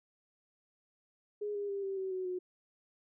sine tone with pitch steps, 415.3 / 406.3 / 397.5 / 388.8 / 380.4 / 372.1 / 364.1 Hz, G#4 / G#4 / G4 / G4 / F#4 / F#4 / F#4, 0 / -38 / +24 / -14 / +48 / +10 / -28 cents, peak -34 dBFS, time 1.41-2.39 s, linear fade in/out 10 ms, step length 140 ms, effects none

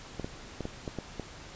clicks, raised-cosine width 2 ms, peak -21 dBFS, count 7, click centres 0.197 / 0.245 / 0.607 / 0.654 / 0.878 / 0.987 / 1.197 s, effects pink hiss -47 dBFS RMS until 1.55 s + resampled to 16000 Hz

